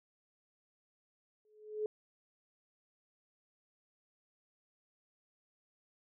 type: tone with exponential growth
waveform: sine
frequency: 426.7 Hz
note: G#4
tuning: 47 cents sharp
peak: -30 dBFS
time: 1.45-1.86 s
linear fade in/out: 1 ms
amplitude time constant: 87 ms
effects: none